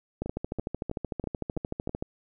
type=two click trains; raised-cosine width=2 ms; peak=-21 / -17 dBFS; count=6 / 25; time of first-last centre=0.26-1.894 / 0.22-2.025 s; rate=3.06 / 13.3 Hz; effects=none